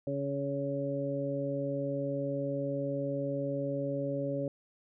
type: harmonic tone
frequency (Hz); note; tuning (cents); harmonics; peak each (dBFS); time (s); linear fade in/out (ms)
140; C#3; +18; 1 / 2 / 3 / 4; -37 / -36 / -40 / -34; 0.07-4.48; 2
effects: none